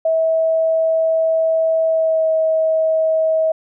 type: tone with pitch glide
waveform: sine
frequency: 647 to 639.2 Hz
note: E5 to D#5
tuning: -32 to +47 cents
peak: -13 dBFS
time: 0.05-3.52 s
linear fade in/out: 5 ms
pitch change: -21 cents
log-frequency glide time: 1.87-2.3 s
effects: none